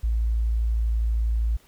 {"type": "tone", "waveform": "sine", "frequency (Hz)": 56.2, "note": "A1", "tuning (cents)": 37, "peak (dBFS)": -20, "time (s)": [0.03, 1.57], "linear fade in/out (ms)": 10, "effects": ["pink hiss -57 dBFS RMS until 1.67 s"]}